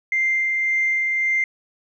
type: tone with tremolo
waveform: sine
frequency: 2093 Hz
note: C7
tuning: in tune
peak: -16 dBFS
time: 0.12-1.44 s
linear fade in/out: 2 ms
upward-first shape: sine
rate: 1.8 Hz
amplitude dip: 25%
effects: tanh soft clip ceiling -12 dBFS